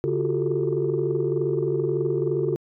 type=tone cluster; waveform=sine; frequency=142.2 / 347.6 / 366.4 / 389.7 / 442 Hz; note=C#3 / F4 / F#4 / G4 / A4; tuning=+45 / -8 / -17 / -10 / +8 cents; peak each=-27 dBFS; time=0.04-2.56 s; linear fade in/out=0 ms; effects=tanh soft clip ceiling -13 dBFS